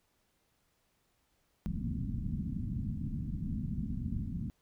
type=low-pass noise; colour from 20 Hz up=white; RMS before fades=-36 dBFS; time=1.66-4.5 s; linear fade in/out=0 ms; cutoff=240 Hz; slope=48 dB/octave; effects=pink hiss -75 dBFS RMS until 4.61 s